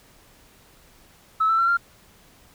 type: tone with pitch steps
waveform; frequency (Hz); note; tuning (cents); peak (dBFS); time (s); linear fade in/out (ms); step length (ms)
sine; 1300 / 1328.9 / 1358.3 / 1388.5; E6 / E6 / F6 / F6; -24 / +14 / -49 / -10; -16; 1.4-1.772; 10; 93
effects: tanh soft clip ceiling -12 dBFS + pink hiss -54 dBFS RMS until 2.54 s